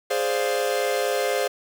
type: chord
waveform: 45% pulse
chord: D half-diminished seventh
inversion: second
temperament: equal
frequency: 415.3 / 523.3 / 587.3 / 698.5 Hz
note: Ab4 / C5 / D5 / F5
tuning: 0 / 0 / 0 / 0 cents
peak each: -27 / -25 / -30 / -29 dBFS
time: 0.1-1.48 s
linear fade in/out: 10 ms
effects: 9-bit